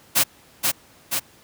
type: noise with echo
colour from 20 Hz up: white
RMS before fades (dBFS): -17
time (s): 0.15-0.24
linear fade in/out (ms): 20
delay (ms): 480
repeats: 2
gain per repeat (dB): -3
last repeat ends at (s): 1.2
effects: pink hiss -52 dBFS RMS until 1.43 s + high-pass 80 Hz 12 dB/octave